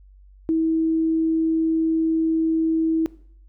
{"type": "tone", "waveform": "sine", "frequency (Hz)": 322.9, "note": "E4", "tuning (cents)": -36, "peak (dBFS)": -17, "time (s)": [0.49, 3.06], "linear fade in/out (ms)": 0, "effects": ["noise-tail reverb RT60 0.6 s tail -20 dB re dry", "added 48 Hz sine -46 dBFS peak until 3.48 s"]}